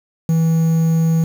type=tone with quantisation; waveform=triangle; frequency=162.9 Hz; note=E3; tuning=20 cents flat; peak=-10 dBFS; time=0.29-1.24 s; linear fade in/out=2 ms; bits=6; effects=none